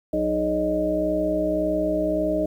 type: harmonic tone with a mistuned harmonic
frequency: 61.74 Hz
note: B1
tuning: in tune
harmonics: 1 / 3 / 5 / 7 / 9 / 10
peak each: -34 / -32 / -25 / -32 / -33 / -23 dBFS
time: 0.13-2.46 s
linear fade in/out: 5 ms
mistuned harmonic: 7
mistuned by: -58 cents
effects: 9-bit